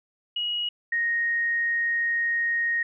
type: tone pair in turn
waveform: sine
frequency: 2900 / 1866.2 Hz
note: F#7 / A#6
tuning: -35 / +1 cents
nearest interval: minor sixth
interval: 764 cents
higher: first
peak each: -25 / -22 dBFS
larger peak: second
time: 0.36-0.69 / 0.92-2.83 s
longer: second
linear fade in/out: 5 ms
effects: none